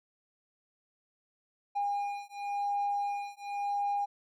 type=beating tone pair; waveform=triangle; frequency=810 / 810.93 Hz; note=G#5 / G#5; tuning=-43 / -42 cents; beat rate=0.93 Hz; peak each=-31 dBFS; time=1.75-4.06 s; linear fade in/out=20 ms; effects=tanh soft clip ceiling -24 dBFS